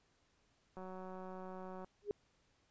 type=click train; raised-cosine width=1 ms; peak=-36 dBFS; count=201; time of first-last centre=0.77-1.845 s; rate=186 Hz
type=tone with exponential growth; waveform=sine; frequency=411.2 Hz; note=G#4; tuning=17 cents flat; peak=-30 dBFS; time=2.02-2.11 s; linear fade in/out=0 ms; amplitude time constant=18 ms
effects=pink hiss -75 dBFS RMS until 2.7 s + resampled to 16000 Hz